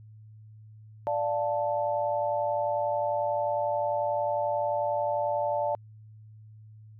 sine chord, D minor, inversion none, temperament equal, 587.3 / 698.5 / 880 Hz, D5 / F5 / A5, 0 / 0 / 0 cents, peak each -28 / -32 / -30 dBFS, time 1.07-5.75 s, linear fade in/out 0 ms, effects added 108 Hz sine -47 dBFS peak until 6.99 s

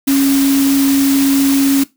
sine tone in noise, 275 Hz, C#4, 14 cents flat, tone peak -9 dBFS, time 0.07-1.84 s, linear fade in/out 10 ms, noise white, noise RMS -21 dBFS, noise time 0.07-1.84 s, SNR +9 dB, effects noise-tail reverb RT60 0.2 s tail -18 dB re dry

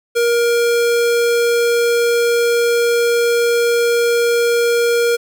square tone, 471.8 Hz, A#4, 21 cents sharp, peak -13 dBFS, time 0.15-5.17 s, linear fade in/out 20 ms, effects 9-bit

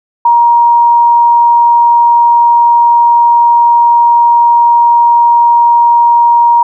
sine tone, 944 Hz, A#5, 22 cents sharp, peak -3 dBFS, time 0.25-6.63 s, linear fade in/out 5 ms, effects none

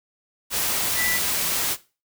sine tone in noise, 1975.5 Hz, B6, in tune, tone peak -24 dBFS, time 0.95-1.2 s, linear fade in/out 50 ms, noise white, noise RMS -24 dBFS, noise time 0.5-1.77 s, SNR -3 dB, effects noise-tail reverb RT60 0.3 s tail -17 dB re dry

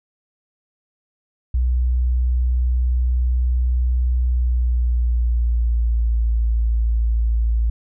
sine tone with pitch glide, 61.74 to 56.62 Hz, B1 to A#1, 0 to -50 cents, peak -15 dBFS, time 1.54-7.7 s, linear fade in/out 5 ms, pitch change -150 cents, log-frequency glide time 4.22-6.26 s, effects none

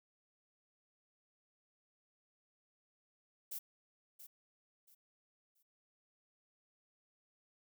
violet noise with echo, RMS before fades -43 dBFS, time 3.51-3.59 s, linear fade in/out 10 ms, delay 680 ms, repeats 3, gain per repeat -11 dB, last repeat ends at 5.63 s, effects none

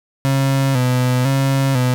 35% pulse tone with vibrato, 130.81 Hz, C3, in tune, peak -12 dBFS, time 0.25-1.94 s, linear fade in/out 0 ms, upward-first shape square, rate 1 Hz, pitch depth 66 cents each way, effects none

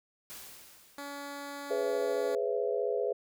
white noise with exponential decay, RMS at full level -44 dBFS, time 0.3-1.82 s, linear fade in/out 0 ms, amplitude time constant 330 ms
10% pulse tone, 283.7 Hz, C#4, 40 cents sharp, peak -31 dBFS, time 0.98-2.35 s, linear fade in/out 2 ms
sine chord, C# minor seventh, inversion second, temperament just, 415.8 / 498.9 / 554.4 / 665.2 Hz, G#4 / B4 / C#5 / E5, +2 / +17 / 0 / +16 cents, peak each -32 / -32 / -37 / -37 dBFS, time 1.7-3.13 s, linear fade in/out 10 ms
effects none

